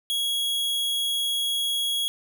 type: tone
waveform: 45% pulse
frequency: 3322 Hz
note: G#7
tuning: in tune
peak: -23 dBFS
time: 0.1-2.08 s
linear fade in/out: 0 ms
effects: none